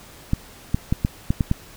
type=clicks; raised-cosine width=5 ms; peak=-6 dBFS; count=7; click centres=0.334 / 0.745 / 0.925 / 1.049 / 1.305 / 1.408 / 1.514 s; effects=pink hiss -45 dBFS RMS until 1.76 s